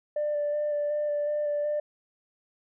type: tone with vibrato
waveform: sine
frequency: 591 Hz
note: D5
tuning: 11 cents sharp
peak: -24 dBFS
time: 0.16-1.8 s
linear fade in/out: 5 ms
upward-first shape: square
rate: 2.7 Hz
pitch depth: 13 cents each way
effects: tanh soft clip ceiling -22 dBFS